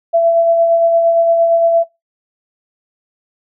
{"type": "tone with tremolo", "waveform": "sine", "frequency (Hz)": 670, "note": "E5", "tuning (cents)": 28, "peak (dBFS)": -7, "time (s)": [0.13, 1.84], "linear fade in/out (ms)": 20, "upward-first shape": "sine", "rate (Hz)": 8.7, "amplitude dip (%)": 35, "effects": ["noise-tail reverb RT60 0.2 s tail -20 dB re dry"]}